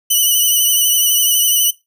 5% pulse tone with vibrato, 2976 Hz, F#7, 9 cents sharp, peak -3 dBFS, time 0.1-1.71 s, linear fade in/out 10 ms, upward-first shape sine, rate 12 Hz, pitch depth 32 cents each way, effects noise-tail reverb RT60 0.2 s tail -19 dB re dry

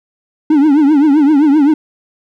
triangle tone with vibrato, 293.7 Hz, D4, in tune, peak -4 dBFS, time 0.5-1.74 s, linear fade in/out 5 ms, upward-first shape triangle, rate 7.7 Hz, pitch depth 160 cents each way, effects none

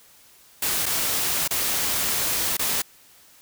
white noise with dropouts, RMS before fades -24 dBFS, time 0.62-2.82 s, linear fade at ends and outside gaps 5 ms, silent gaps 0.858-0.862 / 1.478-1.507 / 2.57-2.592 s, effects white hiss -53 dBFS RMS until 3.41 s

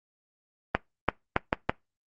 clicks, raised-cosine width 0.5 ms, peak -6 dBFS, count 5, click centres 0.75 / 1.087 / 1.364 / 1.529 / 1.695 s, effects noise-tail reverb RT60 0.2 s tail -24 dB re dry + Opus 24 kbps

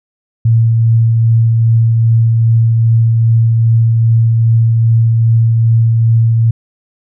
sine tone with tremolo, 114.2 Hz, A#2, 35 cents flat, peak -5 dBFS, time 0.45-6.51 s, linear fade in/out 5 ms, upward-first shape triangle, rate 2.5 Hz, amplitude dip 25%, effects none

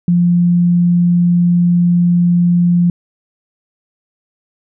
sine tone, 174.5 Hz, F3, 1 cent flat, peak -8 dBFS, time 0.08-2.9 s, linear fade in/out 2 ms, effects none

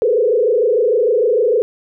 sine tone with frequency modulation, 461.1 Hz, A#4, 19 cents flat, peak -11 dBFS, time 0.02-1.62 s, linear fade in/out 0 ms, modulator 26.6 Hz, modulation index 1.9, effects none

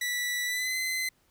sawtooth tone with pitch glide, 1962 to 2046 Hz, B6 to C7, -12 to -39 cents, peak -25 dBFS, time 0.01-1.09 s, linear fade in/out 5 ms, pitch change +73 cents, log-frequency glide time 0.45-0.76 s, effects pink hiss -68 dBFS RMS until 1.3 s

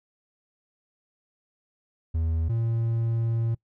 triangle tone pair in turn, 81.2 / 114.83 Hz, E2 / A#2, -26 / -26 cents, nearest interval tritone, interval 600 cents, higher second, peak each -21 dBFS, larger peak neither, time 2.14-2.49 / 2.49-3.55 s, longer second, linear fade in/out 10 ms, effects noise-tail reverb RT60 0.1 s tail -23 dB re dry

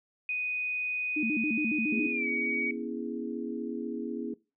sine tone with pitch glide, 2489 to 2256 Hz, D#7 to C#7, 0 to +30 cents, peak -29 dBFS, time 0.29-2.71 s, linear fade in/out 2 ms, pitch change -170 cents, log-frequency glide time 2.1-2.28 s
sine tone with vibrato, 261.7 Hz, C4, in tune, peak -28 dBFS, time 1.16-2.07 s, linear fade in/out 10 ms, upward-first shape square, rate 7.2 Hz, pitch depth 260 cents each way
sine chord, C# minor seventh, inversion third, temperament equal with one note detuned, 241.2 / 277.2 / 329.6 / 415.3 Hz, B3 / C#4 / E4 / G#4, -41 / 0 / 0 / 0 cents, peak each -36 / -39 / -38 / -39 dBFS, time 1.92-4.34 s, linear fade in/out 5 ms
effects noise-tail reverb RT60 0.3 s tail -21 dB re dry

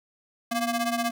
sawtooth ring-modulated tone, 466.2 Hz, A#4, in tune, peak -18 dBFS, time 0.51-1.11 s, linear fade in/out 10 ms, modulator 225 Hz, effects none

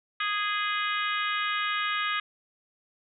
harmonic tone with a mistuned harmonic, 413.9 Hz, G#4, 6 cents flat, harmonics 3 / 4 / 5 / 6 / 7 / 8 / 9, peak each -30 / -32 / -34 / -36 / -37 / -38 / -39 dBFS, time 0.2-2.2 s, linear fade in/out 5 ms, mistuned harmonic 7, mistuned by +29 cents, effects none

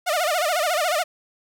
sawtooth tone with vibrato, 659 Hz, E5, 1 cent flat, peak -16 dBFS, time 0.06-1.04 s, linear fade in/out 20 ms, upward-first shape sine, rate 14 Hz, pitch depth 190 cents each way, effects none

